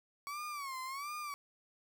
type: tone with vibrato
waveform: 35% pulse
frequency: 1120 Hz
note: C#6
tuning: 18 cents sharp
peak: -38 dBFS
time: 0.27-1.34 s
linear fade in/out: 0 ms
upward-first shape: sine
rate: 1.4 Hz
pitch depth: 140 cents each way
effects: none